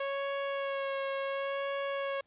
sawtooth tone with vibrato, 551 Hz, C#5, 11 cents flat, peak -28 dBFS, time 0-2.21 s, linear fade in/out 5 ms, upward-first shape sine, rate 0.7 Hz, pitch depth 16 cents each way, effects pink hiss -73 dBFS RMS until 2.26 s + resampled to 8000 Hz

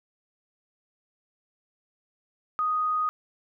sine tone, 1244.5 Hz, D#6, in tune, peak -23 dBFS, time 2.59-3.09 s, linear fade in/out 0 ms, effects none

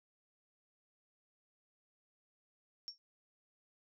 sine tone with exponential decay, 5490 Hz, F8, 31 cents flat, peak -37 dBFS, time 2.88-2.98 s, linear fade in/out 0 ms, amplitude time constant 21 ms, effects none

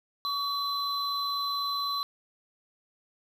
triangle tone pair together, 1134 / 4036 Hz, C#6 / B7, +39 / +37 cents, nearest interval octave + minor seventh, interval 2198 cents, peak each -29 / -30 dBFS, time 0.25-2.03 s, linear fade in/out 0 ms, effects 10-bit

